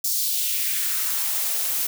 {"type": "noise with high-pass filter sweep", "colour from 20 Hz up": "blue", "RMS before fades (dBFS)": -24, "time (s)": [0.04, 1.87], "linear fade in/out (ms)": 5, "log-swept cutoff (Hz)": [5700, 300], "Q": 1.8, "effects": []}